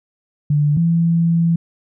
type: tone pair in turn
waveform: sine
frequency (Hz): 147.4 / 167.5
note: D3 / E3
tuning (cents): +7 / +28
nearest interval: major second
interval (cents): 221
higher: second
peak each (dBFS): -12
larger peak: neither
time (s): 0.5-0.77 / 0.77-1.56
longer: second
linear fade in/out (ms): 5
effects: none